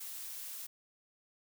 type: noise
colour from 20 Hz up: blue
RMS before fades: -44 dBFS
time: 0-0.67 s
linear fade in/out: 10 ms
effects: none